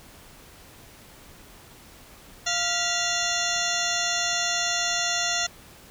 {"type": "harmonic tone with a mistuned harmonic", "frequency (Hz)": 696, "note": "F5", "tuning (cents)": -6, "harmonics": [1, 2, 3, 4, 5, 6, 8, 9, 10], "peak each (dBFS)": [-32, -32, -32, -32, -32, -32, -32, -32, -32], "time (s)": [2.46, 5.47], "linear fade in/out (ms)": 10, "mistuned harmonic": 3, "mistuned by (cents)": -120, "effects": ["pink hiss -49 dBFS RMS until 5.9 s"]}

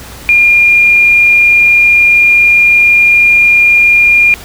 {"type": "tone", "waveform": "sine", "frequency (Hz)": 2411, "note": "D7", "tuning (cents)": 45, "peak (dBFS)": -3, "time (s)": [0.29, 4.34], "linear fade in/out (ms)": 0, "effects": ["added 60 Hz sine -34 dBFS peak until 4.44 s", "pink hiss -30 dBFS RMS until 4.44 s"]}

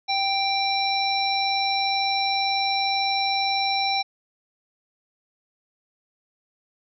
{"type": "harmonic tone with a mistuned harmonic", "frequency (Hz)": 784, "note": "G5", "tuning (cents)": 0, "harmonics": [1, 3, 5, 7], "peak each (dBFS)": [-24, -28, -26, -30], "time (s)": [0.08, 4.03], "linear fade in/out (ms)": 20, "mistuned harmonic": 5, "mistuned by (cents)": 18, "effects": []}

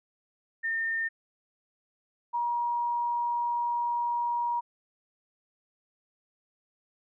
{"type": "tone pair in turn", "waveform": "sine", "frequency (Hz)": [1815, 952.6], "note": ["A#6", "A#5"], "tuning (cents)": [-47, 37], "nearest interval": "major seventh", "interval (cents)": 1116, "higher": "first", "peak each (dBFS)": [-27, -26], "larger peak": "second", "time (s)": [[0.63, 1.09], [2.33, 4.61]], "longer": "second", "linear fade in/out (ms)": 20, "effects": []}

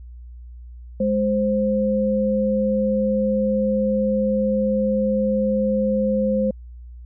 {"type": "tone pair together", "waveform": "sine", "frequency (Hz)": [207.7, 523.3], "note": ["G#3", "C5"], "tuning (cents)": [0, 0], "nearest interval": "octave + major third", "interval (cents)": 1600, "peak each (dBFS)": -20, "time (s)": [1, 6.51], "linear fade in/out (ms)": 5, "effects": ["added 60 Hz sine -36 dBFS peak until 7.05 s"]}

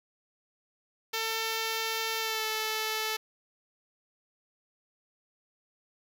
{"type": "tone with pitch glide", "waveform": "5% pulse", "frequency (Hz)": [447.6, 437.1], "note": ["A4", "A4"], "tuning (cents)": [30, -11], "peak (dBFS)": -18, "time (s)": [1.13, 3.17], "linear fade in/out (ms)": 10, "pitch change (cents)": -41, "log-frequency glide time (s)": [2.18, 2.45], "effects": []}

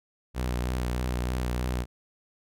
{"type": "tone with vibrato", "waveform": "sawtooth", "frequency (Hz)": 61.74, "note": "B1", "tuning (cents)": 0, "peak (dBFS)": -23, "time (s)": [0.34, 1.86], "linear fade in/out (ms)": 50, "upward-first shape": "sine", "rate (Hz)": 3.2, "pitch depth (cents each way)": 30, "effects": []}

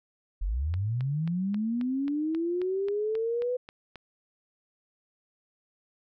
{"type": "linear sweep", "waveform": "sine", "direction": "up", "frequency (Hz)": [39.5, 503], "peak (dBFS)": -26, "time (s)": [0.41, 3.57], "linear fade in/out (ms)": 10}
{"type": "click train", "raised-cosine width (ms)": 0.3, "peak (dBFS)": -27, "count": 13, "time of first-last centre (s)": [0.74, 3.957], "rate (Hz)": 3.73}
{"effects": []}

